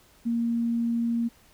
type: tone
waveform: sine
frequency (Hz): 233.3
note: A#3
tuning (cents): +2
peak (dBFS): -23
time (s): 0.25-1.29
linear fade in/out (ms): 20
effects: pink hiss -58 dBFS RMS until 1.53 s